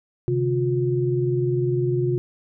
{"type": "tone cluster", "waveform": "sine", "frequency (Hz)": [131.1, 151, 357.2], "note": ["C3", "D3", "F4"], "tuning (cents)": [4, 48, 39], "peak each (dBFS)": [-22, -30, -22], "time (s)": [0.28, 2.18], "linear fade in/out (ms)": 0, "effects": []}